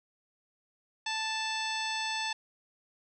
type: harmonic tone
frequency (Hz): 880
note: A5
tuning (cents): 0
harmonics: 1 / 2 / 3 / 4 / 5 / 6 / 7 / 9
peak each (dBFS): -36 / -38 / -38 / -38 / -41 / -43 / -45 / -48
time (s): 1.06-2.33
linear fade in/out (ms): 5
effects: none